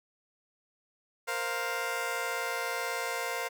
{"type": "chord", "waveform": "15% pulse", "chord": "Bb suspended second", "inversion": "none", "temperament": "just", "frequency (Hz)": [466.2, 524.4, 699.2], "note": ["Bb4", "C5", "F5"], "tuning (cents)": [0, 4, 2], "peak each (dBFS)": -30, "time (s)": [1.27, 3.49], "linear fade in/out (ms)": 20, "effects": []}